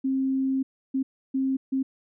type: tone bursts at uneven times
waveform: sine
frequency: 266.2 Hz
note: C4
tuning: 30 cents sharp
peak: -22 dBFS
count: 4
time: 0.04-0.63 / 0.94-1.03 / 1.34-1.57 / 1.72-1.83 s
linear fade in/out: 10 ms
effects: none